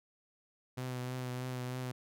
sawtooth tone with vibrato, 126.4 Hz, B2, 41 cents sharp, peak -33 dBFS, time 0.77-1.92 s, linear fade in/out 10 ms, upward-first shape triangle, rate 3.2 Hz, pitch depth 27 cents each way, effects none

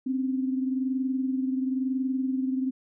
sine tone pair together, 260 / 281 Hz, C4 / C#4, -11 / +24 cents, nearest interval minor second, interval 135 cents, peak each -25 / -34 dBFS, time 0.06-2.71 s, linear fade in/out 10 ms, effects none

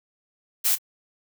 blue noise with echo, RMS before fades -21 dBFS, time 0.64-0.76 s, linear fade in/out 20 ms, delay 25 ms, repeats 1, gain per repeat -14 dB, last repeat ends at 0.785 s, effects none

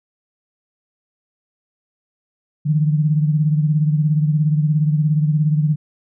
sine beating tone pair, 150.6 / 167.6 Hz, D3 / E3, +44 / +29 cents, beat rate 17 Hz, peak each -14 / -22 dBFS, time 2.65-5.76 s, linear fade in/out 20 ms, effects none

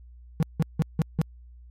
triangle tone bursts, 158.6 Hz, D#3, 33 cents sharp, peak -16 dBFS, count 5, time 0.4-1.215 s, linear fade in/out 0 ms, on 27 ms, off 170 ms, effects added 60 Hz sine -45 dBFS peak until 1.7 s + MP3 64 kbps

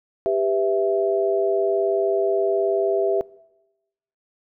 sine chord, E minor, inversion first, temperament just, 395.6 / 494.4 / 659.3 Hz, G4 / B4 / E5, +16 / +2 / 0 cents, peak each -21 / -27 / -21 dBFS, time 0.26-3.21 s, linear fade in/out 0 ms, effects noise-tail reverb RT60 1.0 s tail -23 dB re dry

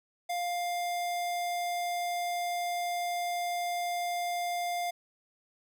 square tone, 702 Hz, F5, 9 cents sharp, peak -31 dBFS, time 0.29-4.91 s, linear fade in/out 10 ms, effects 12-bit

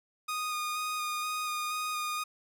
sawtooth tone with vibrato, 1233 Hz, D#6, 16 cents flat, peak -28 dBFS, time 0.28-2.24 s, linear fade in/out 10 ms, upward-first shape square, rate 2.1 Hz, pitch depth 11 cents each way, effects none

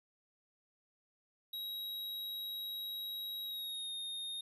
square tone with pitch glide, 3835 to 3694 Hz, A#7 to A#7, +48 to -16 cents, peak -40 dBFS, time 1.53-4.41 s, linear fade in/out 5 ms, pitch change -64 cents, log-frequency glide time 3.44-3.92 s, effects none

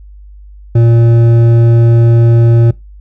sine tone with hard clipping, 116.54 Hz, A#2, in tune, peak -6 dBFS, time 0.75-2.71 s, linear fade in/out 5 ms, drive 9 dB, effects noise-tail reverb RT60 0.2 s tail -21 dB re dry + added 50 Hz sine -31 dBFS peak until 3 s

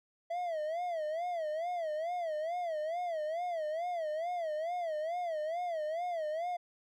triangle tone with vibrato, 659.3 Hz, E5, in tune, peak -31 dBFS, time 0.3-6.57 s, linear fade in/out 10 ms, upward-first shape sine, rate 2.3 Hz, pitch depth 150 cents each way, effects none

